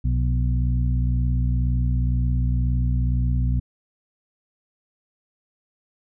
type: harmonic tone with a mistuned harmonic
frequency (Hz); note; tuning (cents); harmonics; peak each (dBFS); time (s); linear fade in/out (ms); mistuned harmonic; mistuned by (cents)
62; B1; +7; 1 / 2 / 3 / 4; -20 / -23 / -33 / -33; 0.04-3.6; 10; 3; -46
effects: none